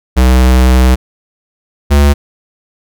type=tone pair in turn; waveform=square; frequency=63.5 / 71.63 Hz; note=B1 / D2; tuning=+49 / -43 cents; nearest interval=major second; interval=208 cents; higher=second; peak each=-5 dBFS; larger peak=neither; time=0.16-0.96 / 1.9-2.14 s; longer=first; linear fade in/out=20 ms; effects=none